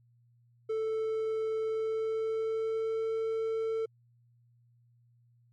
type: tone with pitch glide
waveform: triangle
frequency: 440.7 to 446.6 Hz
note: A4 to A4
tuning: +3 to +26 cents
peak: -27 dBFS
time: 0.69-3.86 s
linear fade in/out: 10 ms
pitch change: +23 cents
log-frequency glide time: 1.57-3.11 s
effects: added 119 Hz sine -62 dBFS peak until 5.52 s + MP3 48 kbps